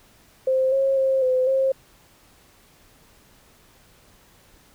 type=tone with pitch steps; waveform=sine; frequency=523 / 540 / 532 / 512 / 533 Hz; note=C5 / C#5 / C5 / C5 / C5; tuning=-1 / -45 / +29 / -38 / +32 cents; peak=-17 dBFS; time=0.47-1.72 s; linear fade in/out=5 ms; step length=250 ms; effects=pink hiss -55 dBFS RMS until 4.74 s